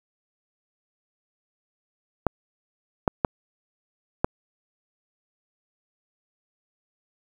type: clicks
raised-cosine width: 1 ms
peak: -5 dBFS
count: 4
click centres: 2.267 / 3.078 / 3.248 / 4.245 s
effects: 7-bit